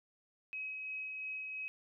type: tone with tremolo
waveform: sine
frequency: 2546 Hz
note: D#7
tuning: 39 cents sharp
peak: -38 dBFS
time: 0.53-1.68 s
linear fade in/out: 0 ms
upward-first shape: sine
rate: 2.9 Hz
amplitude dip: 25%
effects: none